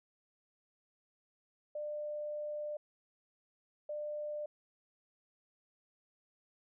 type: tone bursts at uneven times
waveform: sine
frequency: 597 Hz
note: D5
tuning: 28 cents sharp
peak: -37 dBFS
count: 2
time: 1.75-2.77 / 3.89-4.46 s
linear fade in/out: 5 ms
effects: none